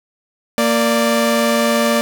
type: tone pair together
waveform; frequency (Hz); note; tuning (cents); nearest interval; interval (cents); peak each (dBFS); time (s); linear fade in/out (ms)
sawtooth; 231.1 / 587.3; A#3 / D5; -15 / 0; octave + major third; 1615; -12; 0.58-2.01; 0
effects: none